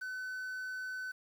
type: tone with quantisation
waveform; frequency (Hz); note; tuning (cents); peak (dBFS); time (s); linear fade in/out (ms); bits
triangle; 1512; F#6; +37; -36; 0.01-1.12; 10; 10
effects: none